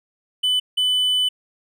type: tone bursts at uneven times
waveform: triangle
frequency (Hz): 3000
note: F#7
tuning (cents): +23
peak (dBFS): -15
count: 2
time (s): 0.43-0.6 / 0.77-1.29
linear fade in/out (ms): 10
effects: none